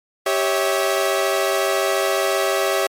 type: chord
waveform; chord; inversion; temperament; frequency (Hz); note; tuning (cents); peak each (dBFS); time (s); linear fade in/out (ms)
sawtooth; C# diminished; second; equal with one note detuned; 392 / 554.4 / 648.7; G4 / C#5 / E5; 0 / 0 / -28; -18; 0.26-2.87; 5
effects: MP3 64 kbps